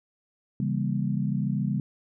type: chord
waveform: sine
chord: C# diminished seventh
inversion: none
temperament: just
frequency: 138.59 / 166.31 / 199.57 / 239.5 Hz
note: C#3 / E3 / G3 / Bb3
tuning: 0 / +16 / +31 / +47 cents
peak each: -28 / -32 / -28 / -33 dBFS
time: 0.6-1.8 s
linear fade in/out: 2 ms
effects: none